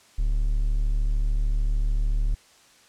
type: tone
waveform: triangle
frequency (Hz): 36.71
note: D1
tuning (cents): 0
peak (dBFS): -18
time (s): 0.18-2.35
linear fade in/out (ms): 10
effects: white hiss -55 dBFS RMS until 2.88 s + low-pass 8000 Hz 12 dB/octave